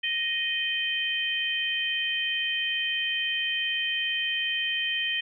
harmonic tone, 622.3 Hz, D#5, in tune, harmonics 3 / 4 / 5, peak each -31 / -31 / -28 dBFS, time 0.03-5.21 s, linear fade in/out 10 ms, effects none

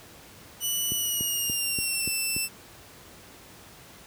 10% pulse tone with pitch glide, 2960 to 2668 Hz, F#7 to E7, 0 to +20 cents, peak -18 dBFS, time 0.6-2.49 s, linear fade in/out 50 ms, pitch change -180 cents, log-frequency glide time 0.95-2.11 s
click train, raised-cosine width 3 ms, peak -21 dBFS, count 6, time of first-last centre 0.92-2.365 s, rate 3.46 Hz
effects pink hiss -49 dBFS RMS until 4.06 s + high-pass 60 Hz 12 dB/octave

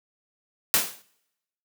white noise with exponential decay, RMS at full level -17 dBFS, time 0.74-1.02 s, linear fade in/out 0 ms, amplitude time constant 60 ms, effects noise-tail reverb RT60 0.9 s tail -25 dB re dry + high-pass 150 Hz 12 dB/octave

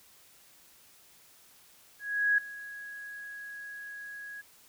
sine tone with ADSR envelope, 1661.2 Hz, G#6, in tune, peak -21 dBFS, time 1.99-4.42 s, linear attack 390 ms, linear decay 4 ms, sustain -19 dB, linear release 19 ms, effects white hiss -59 dBFS RMS until 4.68 s

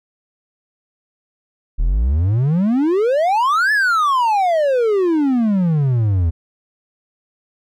triangle exponential two-way sweep, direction up then down, 36 to 1760 to 79.1 Hz, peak -11 dBFS, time 1.78-6.31 s, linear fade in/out 20 ms, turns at 3.72 s, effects none

